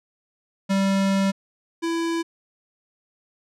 square tone pair in turn, 194.9 / 332.9 Hz, G3 / E4, -10 / +17 cents, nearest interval major sixth, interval 927 cents, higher second, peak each -19 / -23 dBFS, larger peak first, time 0.69-1.32 / 1.82-2.23 s, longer first, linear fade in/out 20 ms, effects low-pass 8000 Hz 12 dB/octave

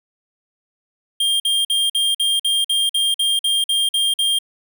square tone bursts, 3203 Hz, G7, 37 cents sharp, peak -16 dBFS, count 13, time 1.2-4.388 s, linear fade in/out 5 ms, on 200 ms, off 49 ms, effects none

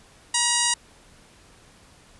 harmonic tone, 955 Hz, A#5, 42 cents sharp, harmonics 1 / 2 / 3 / 4 / 5 / 6 / 7 / 8 / 9 / 10, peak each -29 / -29 / -29 / -29 / -29 / -29 / -29 / -29 / -29 / -29 dBFS, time 0.34-0.74 s, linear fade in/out 5 ms, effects pink hiss -53 dBFS RMS until 2.19 s + resampled to 24000 Hz

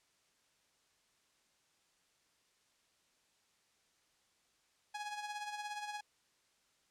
sawtooth tone with tremolo, 834 Hz, G#5, 7 cents sharp, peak -35 dBFS, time 4.94-6.01 s, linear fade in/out 10 ms, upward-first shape sine, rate 17 Hz, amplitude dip 55%, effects white hiss -74 dBFS RMS until 6.9 s + low-pass 8000 Hz 12 dB/octave

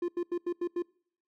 triangle tone bursts, 349.2 Hz, F4, in tune, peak -26 dBFS, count 6, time 0.02-0.823 s, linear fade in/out 5 ms, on 63 ms, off 85 ms, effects noise-tail reverb RT60 0.6 s tail -26 dB re dry

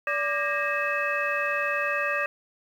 sine tone cluster, 578 / 1184 / 1620 / 1869 / 2590 Hz, D5 / D6 / G#6 / A#6 / E7, -28 / +14 / -43 / +4 / -31 cents, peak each -30 dBFS, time 0.07-2.26 s, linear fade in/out 2 ms, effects tanh soft clip ceiling -14 dBFS + 9-bit

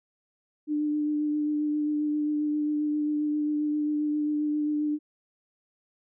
sine tone with vibrato, 299.1 Hz, D4, 32 cents sharp, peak -24 dBFS, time 0.67-4.99 s, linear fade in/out 50 ms, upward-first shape sine, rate 7.5 Hz, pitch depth 14 cents each way, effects none

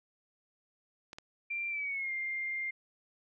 clicks, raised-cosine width 0.2 ms, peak -27 dBFS, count 2, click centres 1.131 / 1.185 s
sine tone with pitch glide, 2366 to 2108 Hz, D7 to C7, +12 to +12 cents, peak -33 dBFS, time 1.5-2.71 s, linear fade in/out 10 ms, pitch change -200 cents, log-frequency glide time 1.69-2.12 s
effects none

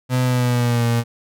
35% pulse tone with pitch glide, 126.8 to 117.63 Hz, B2 to A#2, +46 to +16 cents, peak -14 dBFS, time 0.09-1.04 s, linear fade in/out 50 ms, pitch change -130 cents, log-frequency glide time 0.23-0.85 s, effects none

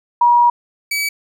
sine / sawtooth tone pair in turn, 958 / 2285 Hz, A#5 / D7, +47 / -48 cents, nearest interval octave + minor third, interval 1505 cents, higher second, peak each -8 / -14 dBFS, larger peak first, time 0.21-0.5 / 0.91-1.09 s, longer first, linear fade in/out 5 ms, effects none

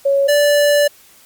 sine / square tone pair in turn, 555 / 582.8 Hz, C#5 / D5, +2 / -13 cents, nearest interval minor second, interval 85 cents, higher second, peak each -11 dBFS, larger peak neither, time 0.05-0.28 / 0.28-0.88 s, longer second, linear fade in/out 10 ms, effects white hiss -47 dBFS RMS until 1.25 s + Opus 48 kbps

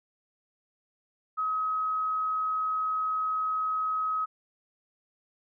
sine tone, 1272 Hz, D#6, 38 cents sharp, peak -26 dBFS, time 1.37-4.26 s, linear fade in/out 20 ms, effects none

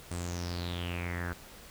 sawtooth tone with low-pass filter sweep, 87.31 Hz, F2, in tune, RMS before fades -36 dBFS, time 0.11-1.33 s, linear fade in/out 0 ms, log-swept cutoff 8800 to 1500 Hz, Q 6.7, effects pink hiss -51 dBFS RMS until 1.7 s

